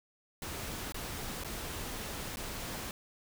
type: noise with dropouts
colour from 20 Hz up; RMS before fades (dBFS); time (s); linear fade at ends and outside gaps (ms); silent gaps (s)
pink; -40; 0.42-2.91; 1; 0.922-0.944 / 1.437-1.446 / 2.359-2.37
effects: none